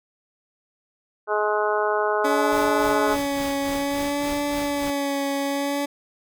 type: harmonic tone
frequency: 210.8 Hz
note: G#3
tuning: 26 cents sharp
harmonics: 2 / 3 / 4 / 5 / 6 / 7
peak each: -24 / -26 / -27 / -28 / -29 / -29 dBFS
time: 1.27-3.17 s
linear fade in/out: 50 ms
type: tone with vibrato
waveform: 20% pulse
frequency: 283.8 Hz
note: C#4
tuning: 41 cents sharp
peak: -18 dBFS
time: 2.24-5.86 s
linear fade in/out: 10 ms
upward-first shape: sine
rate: 0.57 Hz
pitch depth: 31 cents each way
type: noise with tremolo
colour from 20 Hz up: pink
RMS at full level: -35 dBFS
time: 2.52-4.9 s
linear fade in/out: 0 ms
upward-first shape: sine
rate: 3.5 Hz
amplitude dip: 75%
effects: none